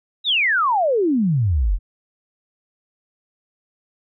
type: exponential sweep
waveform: sine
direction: down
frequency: 3951 to 38.52 Hz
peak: -15 dBFS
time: 0.24-1.79 s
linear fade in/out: 50 ms
effects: none